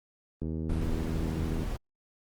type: click train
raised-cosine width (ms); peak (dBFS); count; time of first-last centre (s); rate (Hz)
3; -22; 98; 0.42-1.632; 80
type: noise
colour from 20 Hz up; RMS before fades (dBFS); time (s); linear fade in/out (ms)
brown; -33; 0.69-1.77; 10
effects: Opus 32 kbps